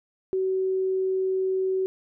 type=tone; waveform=sine; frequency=377.9 Hz; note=F#4; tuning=37 cents sharp; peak=-22 dBFS; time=0.33-1.86 s; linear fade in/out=0 ms; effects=none